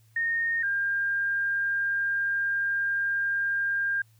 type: tone pair in turn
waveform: sine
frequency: 1842 / 1602.8 Hz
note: A#6 / G6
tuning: -21 / +38 cents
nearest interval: major second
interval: 241 cents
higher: first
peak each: -24 dBFS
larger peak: neither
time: 0.16-0.63 / 0.63-4.02 s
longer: second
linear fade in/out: 5 ms
effects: added 111 Hz sine -57 dBFS peak until 4.19 s + white hiss -67 dBFS RMS until 4.19 s